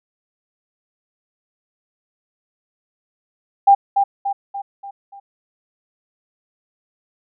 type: tone with echo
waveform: sine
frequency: 796 Hz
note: G5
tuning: 26 cents sharp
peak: -6 dBFS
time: 3.67-3.75 s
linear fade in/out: 10 ms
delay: 290 ms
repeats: 5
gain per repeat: -6 dB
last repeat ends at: 5.2 s
effects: none